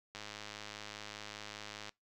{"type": "click train", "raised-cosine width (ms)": 0.2, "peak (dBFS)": -27, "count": 184, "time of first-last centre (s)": [0.15, 1.893], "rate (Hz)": 105, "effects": ["noise-tail reverb RT60 0.2 s tail -25 dB re dry"]}